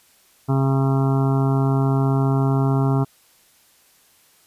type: harmonic tone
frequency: 135.3 Hz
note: C#3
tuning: 42 cents flat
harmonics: 1 / 2 / 3 / 5 / 6 / 7 / 8 / 9 / 10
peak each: -17 / -23 / -27 / -31 / -33 / -34 / -35 / -36 / -37 dBFS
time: 0.48-3.05 s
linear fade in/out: 20 ms
effects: white hiss -56 dBFS RMS until 4.46 s + resampled to 32000 Hz